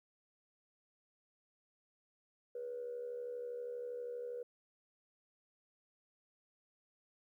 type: tone with amplitude modulation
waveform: sine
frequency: 485.4 Hz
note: B4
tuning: 30 cents flat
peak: -37 dBFS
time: 2.55-4.43 s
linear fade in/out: 5 ms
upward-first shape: sine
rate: 72.5 Hz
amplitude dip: 60%
effects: tanh soft clip ceiling -34 dBFS + 13-bit